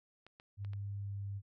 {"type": "clicks", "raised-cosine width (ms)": 0.3, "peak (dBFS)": -39, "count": 4, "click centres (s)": [0.266, 0.399, 0.648, 0.734]}
{"type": "tone with pitch glide", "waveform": "sine", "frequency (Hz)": [100.4, 99.65], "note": ["G2", "G2"], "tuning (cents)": [42, 29], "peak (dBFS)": -38, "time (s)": [0.57, 1.42], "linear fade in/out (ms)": 50, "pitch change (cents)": -13, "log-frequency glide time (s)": [0.96, 1.22]}
{"effects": []}